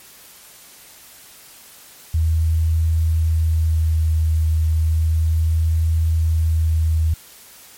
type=tone with vibrato; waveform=sine; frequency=80.2 Hz; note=E2; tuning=47 cents flat; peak=-14 dBFS; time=2.14-7.14 s; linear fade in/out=5 ms; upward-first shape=sine; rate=0.33 Hz; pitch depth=15 cents each way; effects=white hiss -44 dBFS RMS until 7.77 s + MP3 64 kbps